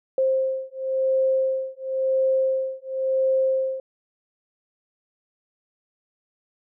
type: beating tone pair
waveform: sine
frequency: 527 / 527.95 Hz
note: C5 / C5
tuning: +12 / +15 cents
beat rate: 0.95 Hz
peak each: -23 dBFS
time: 0.18-3.8 s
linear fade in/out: 2 ms
effects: none